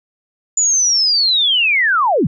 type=linear sweep; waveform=sine; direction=down; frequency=7040 to 110.8 Hz; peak=-11 dBFS; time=0.57-2.27 s; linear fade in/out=5 ms; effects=none